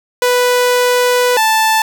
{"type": "tone pair in turn", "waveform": "sawtooth", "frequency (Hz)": [493.9, 880], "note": ["B4", "A5"], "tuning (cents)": [0, 0], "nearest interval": "minor seventh", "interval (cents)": 1000, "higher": "second", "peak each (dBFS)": -6, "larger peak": "neither", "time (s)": [[0.22, 1.37], [1.37, 1.82]], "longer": "first", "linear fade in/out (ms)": 2, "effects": []}